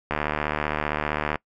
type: click train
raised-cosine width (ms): 0.5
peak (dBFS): -9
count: 95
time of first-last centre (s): 0.11-1.357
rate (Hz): 75.4
effects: noise-tail reverb RT60 0.1 s tail -24 dB re dry